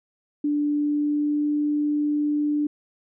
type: tone with pitch glide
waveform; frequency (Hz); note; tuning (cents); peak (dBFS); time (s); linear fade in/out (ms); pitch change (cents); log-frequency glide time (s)
sine; 293.6 to 295.8; D4 to D4; 0 to +13; -20; 0.44-2.67; 5; +13; 0.69-1.49
effects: none